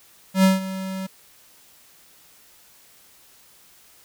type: tone with ADSR envelope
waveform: square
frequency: 190 Hz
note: F#3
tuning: 46 cents sharp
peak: -12 dBFS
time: 0.34-1.07 s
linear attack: 97 ms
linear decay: 160 ms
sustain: -16 dB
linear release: 11 ms
effects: white hiss -53 dBFS RMS until 4.04 s